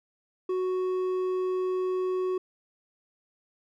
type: tone with hard clipping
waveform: sine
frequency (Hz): 370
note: F#4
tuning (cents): 0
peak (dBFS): -27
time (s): 0.49-2.38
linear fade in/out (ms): 5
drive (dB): 5
effects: none